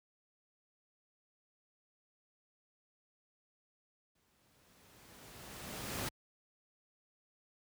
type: noise with exponential growth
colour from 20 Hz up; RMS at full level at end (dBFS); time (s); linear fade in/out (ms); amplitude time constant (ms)
pink; -37; 4.15-6.09; 5; 420
effects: high-pass 60 Hz 12 dB/octave